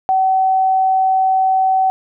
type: tone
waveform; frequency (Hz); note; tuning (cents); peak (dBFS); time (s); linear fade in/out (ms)
sine; 760; F#5; +46; -11; 0.09-1.9; 0
effects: none